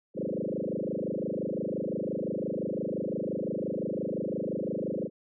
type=tone with frequency modulation; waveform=sine; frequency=361.2 Hz; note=F#4; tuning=42 cents flat; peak=-29 dBFS; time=0.14-5.1 s; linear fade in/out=50 ms; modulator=25.8 Hz; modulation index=7.7; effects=none